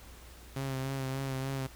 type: tone with vibrato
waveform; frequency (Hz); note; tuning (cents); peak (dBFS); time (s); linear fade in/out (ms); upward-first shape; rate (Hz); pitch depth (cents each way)
sawtooth; 133.9; C3; +40; -29; 0.56-1.67; 5; sine; 3.4; 31
effects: added 60 Hz sine -51 dBFS peak until 1.75 s + pink hiss -54 dBFS RMS until 1.75 s